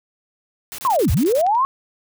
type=noise bursts; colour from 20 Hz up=white; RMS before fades=-32 dBFS; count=8; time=0.72-1.414 s; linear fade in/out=0 ms; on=64 ms; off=26 ms
type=linear two-way sweep; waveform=sine; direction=down then up; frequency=1110 to 57.6 to 1110 Hz; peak=-14 dBFS; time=0.85-1.65 s; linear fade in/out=0 ms; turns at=1.11 s
type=clicks; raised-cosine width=0.2 ms; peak=-24 / -19 / -26 dBFS; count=3; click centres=1.25 / 1.466 / 1.551 s
effects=none